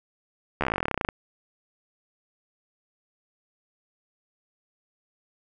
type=slowing click train; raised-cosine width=0.5 ms; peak=-10 dBFS; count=21; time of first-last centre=0.61-1.088 s; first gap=13 ms; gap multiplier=1.06; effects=none